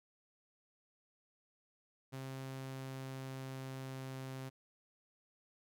sawtooth tone with pitch glide, 133.1 to 132.1 Hz, C3 to C3, +30 to +17 cents, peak -39 dBFS, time 2.12-4.5 s, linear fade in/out 20 ms, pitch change -13 cents, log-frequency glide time 2.53-4.24 s, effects none

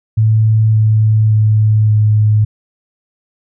sine tone with pitch steps, 109.8 / 108.79 / 107.79 / 106.8 Hz, A2 / A2 / A2 / G#2, -3 / -19 / -35 / +49 cents, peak -7 dBFS, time 0.17-2.45 s, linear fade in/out 10 ms, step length 570 ms, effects none

